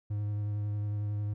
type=tone with vibrato; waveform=triangle; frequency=103.83 Hz; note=G#2; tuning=in tune; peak=-28 dBFS; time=0.1-1.34 s; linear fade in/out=10 ms; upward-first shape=triangle; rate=11 Hz; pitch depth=19 cents each way; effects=none